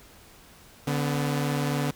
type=tone pair together; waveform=sawtooth; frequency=145.03 / 249.6 Hz; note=D3 / B3; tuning=-21 / +19 cents; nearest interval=major sixth; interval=940 cents; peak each=-22 / -26 dBFS; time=0.87-1.91 s; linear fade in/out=5 ms; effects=pink hiss -52 dBFS RMS until 1.95 s